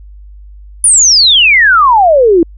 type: exponential sweep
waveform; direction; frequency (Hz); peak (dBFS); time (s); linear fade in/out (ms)
sine; down; 9956 to 320; -3; 0.84-2.43; 2
effects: added 50 Hz sine -30 dBFS peak until 2.57 s